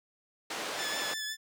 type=band-pass noise; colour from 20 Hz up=pink; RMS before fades=-37 dBFS; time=0.5-1.14 s; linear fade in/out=5 ms; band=420 to 6700 Hz; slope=12 dB/octave
type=tone with vibrato; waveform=15% pulse; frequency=1735 Hz; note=A6; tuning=25 cents flat; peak=-28 dBFS; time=0.76-1.37 s; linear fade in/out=50 ms; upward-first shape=triangle; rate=5.6 Hz; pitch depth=32 cents each way
effects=none